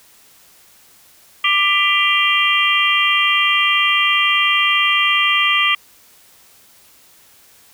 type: tone cluster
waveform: sine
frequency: 1183 / 1992 / 2369 / 2784 / 3175 Hz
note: D6 / B6 / D7 / F7 / G7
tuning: +12 / +14 / +14 / -6 / +21 cents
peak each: -19 dBFS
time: 1.44-5.75 s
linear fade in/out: 5 ms
effects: white hiss -49 dBFS RMS until 7.73 s